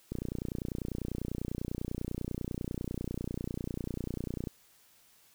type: click train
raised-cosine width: 3 ms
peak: -22 dBFS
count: 132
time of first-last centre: 0.12-4.472 s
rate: 30.1 Hz
effects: white hiss -63 dBFS RMS until 5.34 s